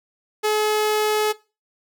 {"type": "tone", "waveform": "sawtooth", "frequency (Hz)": 426.3, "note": "G#4", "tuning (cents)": 45, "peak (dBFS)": -14, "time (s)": [0.43, 1.33], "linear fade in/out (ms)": 20, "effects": ["noise-tail reverb RT60 0.3 s tail -20 dB re dry"]}